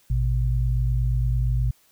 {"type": "tone pair together", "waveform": "sine", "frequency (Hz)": [55.1, 123.7], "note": ["A1", "B2"], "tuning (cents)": [3, 3], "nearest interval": "octave + major second", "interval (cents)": 1400, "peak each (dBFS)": [-21, -23], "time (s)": [0.1, 1.71], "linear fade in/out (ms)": 5, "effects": ["white hiss -60 dBFS RMS until 1.91 s"]}